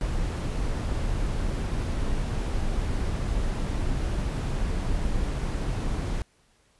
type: noise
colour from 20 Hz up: brown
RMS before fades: -27 dBFS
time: 0.01-6.22 s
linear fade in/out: 0 ms
effects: pink hiss -64 dBFS RMS until 6.79 s + resampled to 24000 Hz